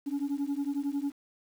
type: beating tone pair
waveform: sine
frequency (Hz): 277.2 / 288.2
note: C#4 / D4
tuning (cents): 0 / -33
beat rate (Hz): 11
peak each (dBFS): -30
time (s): 0.06-1.12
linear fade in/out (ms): 20
effects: tanh soft clip ceiling -26 dBFS + 9-bit